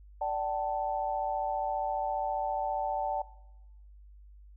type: chord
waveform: sine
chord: D suspended fourth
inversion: none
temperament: equal with one note detuned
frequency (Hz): 587.3 / 765.2 / 880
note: D5 / G5 / A5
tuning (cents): 0 / -42 / 0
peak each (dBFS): -35 / -32 / -33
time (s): 0.21-3.22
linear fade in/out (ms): 5
effects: noise-tail reverb RT60 0.9 s tail -19 dB re dry + added 50 Hz sine -50 dBFS peak until 4.56 s